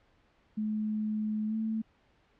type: tone with pitch glide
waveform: sine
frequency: 214.3 to 220.6 Hz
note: A3 to A3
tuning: -45 to +5 cents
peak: -29 dBFS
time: 0.57-1.82 s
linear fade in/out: 10 ms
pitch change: +50 cents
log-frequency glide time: 1.47-1.55 s
effects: pink hiss -67 dBFS RMS until 2.39 s + low-pass 3000 Hz 12 dB/octave